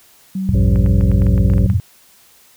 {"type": "tone with pitch glide", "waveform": "sine", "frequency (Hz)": [190.2, 188.78], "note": ["F#3", "F#3"], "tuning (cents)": [48, 35], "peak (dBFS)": -18, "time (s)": [0.35, 1.74], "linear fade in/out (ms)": 5, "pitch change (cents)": -13, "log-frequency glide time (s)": [1.15, 1.5]}
{"type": "chord", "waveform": "sine", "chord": "E diminished", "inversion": "none", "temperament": "just", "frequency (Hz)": [82.41, 98.89, 118.67], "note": ["E2", "G2", "Bb2"], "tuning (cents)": [0, 16, 31], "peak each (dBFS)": [-18, -16, -18], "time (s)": [0.49, 1.8], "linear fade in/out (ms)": 0}
{"type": "harmonic tone", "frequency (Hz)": 56.2, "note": "A1", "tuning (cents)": 37, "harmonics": [1, 3, 5, 7, 9, 10], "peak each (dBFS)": [-14, -24, -28, -31, -33, -34], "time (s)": [0.54, 1.67], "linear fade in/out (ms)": 5}
{"type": "clicks", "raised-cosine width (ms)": 0.5, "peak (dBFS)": -19, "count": 11, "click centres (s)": [0.759, 0.862, 1.01, 1.116, 1.22, 1.267, 1.379, 1.5, 1.536, 1.581, 1.7]}
{"effects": ["white hiss -49 dBFS RMS until 2.56 s"]}